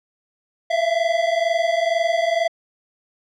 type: tone pair together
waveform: square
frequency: 659.3 / 681.4 Hz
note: E5 / F5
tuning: 0 / -43 cents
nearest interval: minor second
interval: 57 cents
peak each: -21 dBFS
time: 0.7-2.48 s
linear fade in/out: 10 ms
effects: low-pass 4000 Hz 12 dB/octave